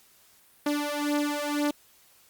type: beating tone pair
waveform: sawtooth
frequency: 292.1 / 294.1 Hz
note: D4 / D4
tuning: -9 / +3 cents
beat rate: 2 Hz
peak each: -25 dBFS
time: 0.66-1.71 s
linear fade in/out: 5 ms
effects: white hiss -59 dBFS RMS until 2.29 s + Opus 48 kbps